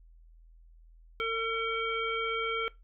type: harmonic tone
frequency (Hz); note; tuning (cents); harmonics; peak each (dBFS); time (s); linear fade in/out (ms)
452.8; A4; +50; 1 / 3 / 5 / 7; -33 / -33 / -35 / -38; 1.2-2.68; 0
effects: noise-tail reverb RT60 0.2 s tail -20 dB re dry + added 41 Hz sine -53 dBFS peak until 2.83 s